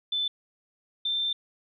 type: tone pair in turn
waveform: sine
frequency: 3520 / 3569 Hz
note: A7 / A7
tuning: 0 / +24 cents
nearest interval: unison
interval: 24 cents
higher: second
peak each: -25 / -25 dBFS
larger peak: neither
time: 0.12-0.28 / 1.05-1.33 s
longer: second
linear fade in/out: 5 ms
effects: none

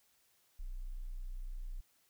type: tone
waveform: sine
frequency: 30.85 Hz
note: B0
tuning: 1 cent flat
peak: -39 dBFS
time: 0.59-1.81 s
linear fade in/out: 10 ms
effects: white hiss -72 dBFS RMS until 2.09 s

